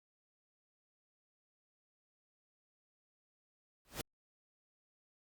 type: noise with exponential growth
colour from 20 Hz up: pink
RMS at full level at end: -36 dBFS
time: 3.85-4.01 s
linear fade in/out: 0 ms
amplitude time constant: 34 ms
effects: Opus 48 kbps